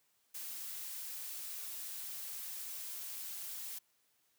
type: noise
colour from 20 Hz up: blue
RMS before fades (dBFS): -44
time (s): 0.34-3.79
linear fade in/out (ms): 10
effects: white hiss -75 dBFS RMS until 4.38 s + high-pass 80 Hz 12 dB/octave